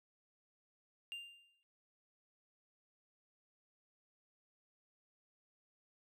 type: tone with exponential decay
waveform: triangle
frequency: 2794 Hz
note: F7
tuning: in tune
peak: -39 dBFS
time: 1.12-1.63 s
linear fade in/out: 0 ms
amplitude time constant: 110 ms
effects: none